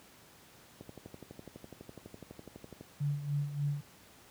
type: click train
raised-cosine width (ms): 2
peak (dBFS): -32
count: 25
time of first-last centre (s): 0.81-2.81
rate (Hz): 12
type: tone with tremolo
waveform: sine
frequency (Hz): 144.2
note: D3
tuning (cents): -31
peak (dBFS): -28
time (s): 3-3.81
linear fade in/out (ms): 10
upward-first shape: sine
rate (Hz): 3.4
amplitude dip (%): 70
effects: pink hiss -58 dBFS RMS until 4.3 s + high-pass 80 Hz 12 dB/octave